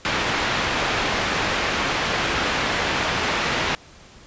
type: low-pass noise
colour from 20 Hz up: white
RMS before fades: -23 dBFS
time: 0.05-3.75 s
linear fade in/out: 0 ms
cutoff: 2500 Hz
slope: 12 dB/octave
effects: pink hiss -47 dBFS RMS until 4.26 s + resampled to 16000 Hz